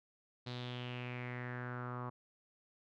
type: tone with low-pass filter sweep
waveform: sawtooth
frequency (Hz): 123.47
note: B2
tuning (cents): 0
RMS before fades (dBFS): -43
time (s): 0.46-2.1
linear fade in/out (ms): 10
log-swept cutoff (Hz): 4100 to 1100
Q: 4.8
effects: none